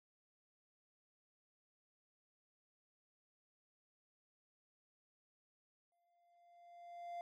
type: tone with exponential growth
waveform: triangle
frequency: 694 Hz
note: F5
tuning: 11 cents flat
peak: -40 dBFS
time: 5.92-7.21 s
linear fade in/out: 1 ms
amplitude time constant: 280 ms
effects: none